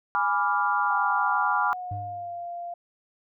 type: chord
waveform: sine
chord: G# diminished seventh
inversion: none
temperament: equal with one note detuned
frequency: 827.7 / 987.8 / 1174.7 / 1396.9 Hz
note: G#5 / B5 / D6 / F6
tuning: -6 / 0 / 0 / 0 cents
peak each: -27 dBFS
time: 0.15-1.73 s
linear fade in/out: 0 ms
type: tone with pitch glide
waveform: sine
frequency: 784 to 694.4 Hz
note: G5 to F5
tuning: 0 to -10 cents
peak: -32 dBFS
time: 0.9-2.74 s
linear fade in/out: 5 ms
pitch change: -210 cents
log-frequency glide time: 1.01-2.3 s
type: tone with exponential decay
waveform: triangle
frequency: 101 Hz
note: G#2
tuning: 48 cents flat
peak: -27 dBFS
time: 1.91-2.47 s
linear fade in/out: 5 ms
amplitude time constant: 120 ms
effects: none